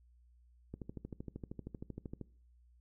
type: click train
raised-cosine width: 3 ms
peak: -30 dBFS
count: 20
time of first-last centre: 0.74-2.213 s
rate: 12.9 Hz
effects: noise-tail reverb RT60 0.5 s tail -22 dB re dry + added 60 Hz sine -62 dBFS peak until 2.8 s